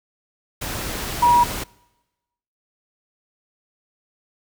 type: tone in noise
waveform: sine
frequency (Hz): 960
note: B5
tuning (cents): -49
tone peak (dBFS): -11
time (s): 1.22-1.44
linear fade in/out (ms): 10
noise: pink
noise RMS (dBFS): -28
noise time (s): 0.61-1.64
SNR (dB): +14
effects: noise-tail reverb RT60 1.0 s tail -23 dB re dry